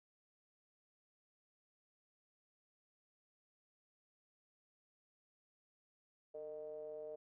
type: ring-modulated tone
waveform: triangle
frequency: 79.5 Hz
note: D#2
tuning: 38 cents sharp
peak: -40 dBFS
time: 6.34-7.16 s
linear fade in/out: 10 ms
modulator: 534 Hz
effects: none